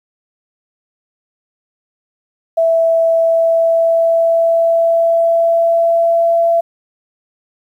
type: tone with pitch glide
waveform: sine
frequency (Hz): 659.3 to 673.5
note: E5 to E5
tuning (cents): 0 to +37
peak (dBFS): -9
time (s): 2.57-6.61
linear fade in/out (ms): 10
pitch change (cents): +37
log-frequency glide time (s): 3.12-6.46
effects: 8-bit